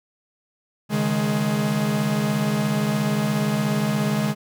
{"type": "chord", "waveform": "45% pulse", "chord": "C# suspended second", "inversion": "none", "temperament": "equal with one note detuned", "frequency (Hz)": [138.59, 155.56, 209.5], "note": ["C#3", "D#3", "G#3"], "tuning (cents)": [0, 0, 15], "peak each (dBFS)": [-27, -26, -22], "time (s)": [0.89, 4.35], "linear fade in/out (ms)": 50, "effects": []}